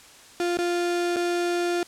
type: tone with dropouts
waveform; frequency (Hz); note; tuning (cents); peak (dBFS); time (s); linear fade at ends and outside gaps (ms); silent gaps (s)
35% pulse; 349.2; F4; 0; -21; 0.4-1.83; 1; 0.572-0.587 / 1.161-1.166
effects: white hiss -49 dBFS RMS until 1.87 s + low-pass 9000 Hz 12 dB/octave